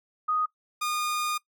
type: tone pair in turn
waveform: sine / sawtooth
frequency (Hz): 1244.5 / 1221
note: D#6 / D#6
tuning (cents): 0 / -33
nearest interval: unison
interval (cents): 33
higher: first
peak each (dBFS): -23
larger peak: neither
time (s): 0.28-0.46 / 0.81-1.38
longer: second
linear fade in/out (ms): 10
effects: noise-tail reverb RT60 0.1 s tail -20 dB re dry